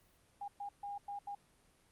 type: tone bursts at uneven times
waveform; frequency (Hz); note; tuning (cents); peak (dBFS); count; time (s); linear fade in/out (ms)
sine; 810; G#5; -43; -40; 5; 0.41-0.48 / 0.6-0.69 / 0.83-0.98 / 1.08-1.19 / 1.27-1.35; 5
effects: pink hiss -69 dBFS RMS until 1.91 s + Opus 32 kbps